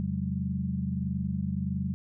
sine tone cluster, 83.9 / 133.6 / 184 / 205.5 Hz, E2 / C3 / F#3 / G#3, +31 / +36 / -9 / -18 cents, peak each -35 / -34 / -31 / -35 dBFS, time 0-1.94 s, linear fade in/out 0 ms, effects none

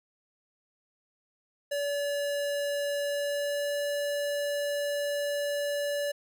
square tone with pitch glide, 573 to 576.7 Hz, D5 to D5, -43 to -32 cents, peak -29 dBFS, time 1.71-6.12 s, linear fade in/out 10 ms, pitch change +11 cents, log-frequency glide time 3.02-3.79 s, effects none

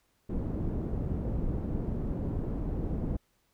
pink low-pass noise, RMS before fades -32 dBFS, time 0.29-3.17 s, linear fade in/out 10 ms, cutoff 330 Hz, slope 12 dB/octave, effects pink hiss -72 dBFS RMS until 3.53 s

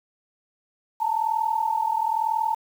sine tone pair together, 873 / 914 Hz, A5 / A#5, -14 / -34 cents, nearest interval minor second, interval 80 cents, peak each -24 dBFS, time 1-2.55 s, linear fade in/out 10 ms, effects 8-bit

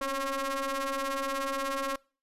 sawtooth ring-modulated tone, 269.9 Hz, C#4, 46 cents flat, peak -23 dBFS, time 0.01-1.96 s, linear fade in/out 5 ms, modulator 818 Hz, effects noise-tail reverb RT60 0.4 s tail -25 dB re dry + resampled to 32000 Hz

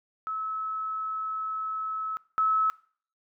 sine tone pair in turn, 1296 / 1296 Hz, E6 / E6, -30 / -30 cents, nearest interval unison, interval 0 cents, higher neither, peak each -29 / -21 dBFS, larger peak second, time 0.27-2.17 / 2.38-2.7 s, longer first, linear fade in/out 0 ms, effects noise-tail reverb RT60 0.5 s tail -22 dB re dry

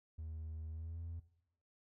triangle tone with pitch glide, 79.3 to 83.72 Hz, D#2 to E2, +33 to +27 cents, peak -40 dBFS, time 0.18-1.2 s, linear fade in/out 10 ms, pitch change +94 cents, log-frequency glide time 0.71-0.99 s, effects noise-tail reverb RT60 0.8 s tail -18 dB re dry + tanh soft clip ceiling -37 dBFS

